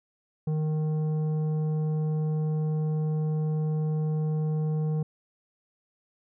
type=tone with tanh clipping; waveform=sine; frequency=154.7 Hz; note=D#3; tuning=10 cents flat; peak=-26 dBFS; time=0.47-5.03 s; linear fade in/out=5 ms; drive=9 dB; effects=none